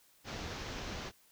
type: low-pass noise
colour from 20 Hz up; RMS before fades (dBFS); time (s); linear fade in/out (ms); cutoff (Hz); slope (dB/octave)
pink; -42; 0.24-1.12; 50; 6400; 48
effects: white hiss -66 dBFS RMS until 1.31 s